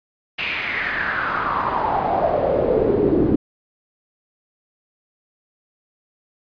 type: noise with band-pass filter sweep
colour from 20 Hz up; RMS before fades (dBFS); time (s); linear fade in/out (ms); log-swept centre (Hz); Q
brown; -20; 0.38-3.36; 10; 2700 to 300; 5.2
effects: resampled to 11025 Hz